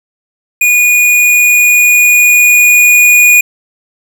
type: tone with level ramp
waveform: square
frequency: 2453 Hz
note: D#7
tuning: 25 cents flat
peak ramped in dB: -6 to -3 dBFS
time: 0.61-3.41 s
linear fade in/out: 5 ms
effects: 7-bit